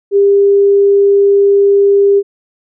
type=tone; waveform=sine; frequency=400 Hz; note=G4; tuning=35 cents sharp; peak=-5 dBFS; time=0.11-2.23 s; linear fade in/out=50 ms; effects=none